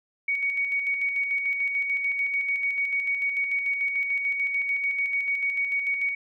sine tone with tremolo, 2241 Hz, C#7, 18 cents sharp, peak -22 dBFS, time 0.28-6.15 s, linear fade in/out 5 ms, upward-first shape square, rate 6.8 Hz, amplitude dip 40%, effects none

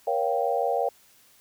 sine chord, G half-diminished seventh, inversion first, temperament equal with one note detuned, 474.3 / 554.4 / 698.5 / 784 Hz, Bb4 / Db5 / F5 / G5, +30 / 0 / 0 / 0 cents, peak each -28 dBFS, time 0.07-0.89 s, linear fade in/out 5 ms, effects white hiss -58 dBFS RMS until 1.4 s

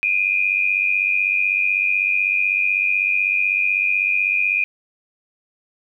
sine tone pair together, 2400 / 2496 Hz, D7 / D#7, +37 / +5 cents, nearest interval minor second, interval 68 cents, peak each -19 dBFS, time 0.03-4.64 s, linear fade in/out 0 ms, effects 9-bit

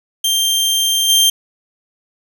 sawtooth tone with level steps, 3167 Hz, G7, 17 cents sharp, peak -10 / -6 dBFS, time 0.24-1.3 s, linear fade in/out 5 ms, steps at 1.08 s, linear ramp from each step 20 ms, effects none

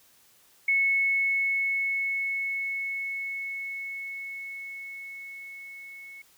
sine tone with level ramp, 2200 Hz, C#7, 14 cents flat, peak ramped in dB -20 to -42 dBFS, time 0.68-6.22 s, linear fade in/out 5 ms, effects white hiss -60 dBFS RMS until 6.37 s

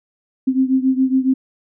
sine beating tone pair, 260 / 267.2 Hz, C4 / C4, -11 / +36 cents, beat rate 7.2 Hz, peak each -15 / -18 dBFS, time 0.47-1.34 s, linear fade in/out 10 ms, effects none

